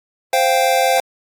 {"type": "chord", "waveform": "square", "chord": "C suspended fourth", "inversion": "none", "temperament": "equal", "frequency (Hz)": [523.3, 698.5, 784], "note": ["C5", "F5", "G5"], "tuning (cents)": [0, 0, 0], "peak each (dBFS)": -18, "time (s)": [0.33, 1], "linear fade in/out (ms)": 2, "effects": ["AAC 64 kbps"]}